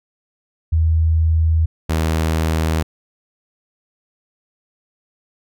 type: tone pair in turn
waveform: sine / sawtooth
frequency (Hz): 80.6 / 79.9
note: E2 / D#2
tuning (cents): -38 / +47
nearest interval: unison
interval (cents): 15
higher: first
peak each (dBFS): -12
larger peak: neither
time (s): 0.72-1.66 / 1.89-2.83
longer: neither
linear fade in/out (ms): 10
effects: none